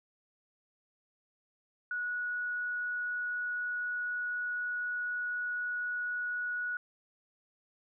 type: tone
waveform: sine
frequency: 1463 Hz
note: F#6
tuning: 20 cents flat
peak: -32 dBFS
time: 1.91-6.77 s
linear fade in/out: 2 ms
effects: none